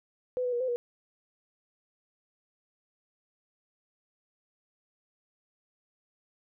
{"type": "tone with pitch steps", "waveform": "sine", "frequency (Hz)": [502, 494.9, 479.4, 514, 481.3], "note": ["B4", "B4", "A#4", "C5", "B4"], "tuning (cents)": [28, 4, 48, -31, -45], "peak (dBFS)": -27, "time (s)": [0.37, 0.76], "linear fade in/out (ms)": 0, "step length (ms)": 78, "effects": []}